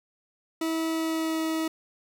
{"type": "tone with pitch glide", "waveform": "40% pulse", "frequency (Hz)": [323.9, 320.4], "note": ["E4", "E4"], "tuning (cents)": [-30, -49], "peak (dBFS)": -25, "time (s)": [0.61, 1.68], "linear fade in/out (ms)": 5, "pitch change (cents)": -19, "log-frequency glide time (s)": [0.89, 1.41], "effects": []}